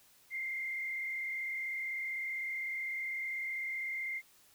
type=tone with frequency modulation; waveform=sine; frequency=2104 Hz; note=C7; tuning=9 cents sharp; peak=-35 dBFS; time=0.3-4.22 s; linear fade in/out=50 ms; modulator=35.8 Hz; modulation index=1.2; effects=white hiss -64 dBFS RMS until 4.54 s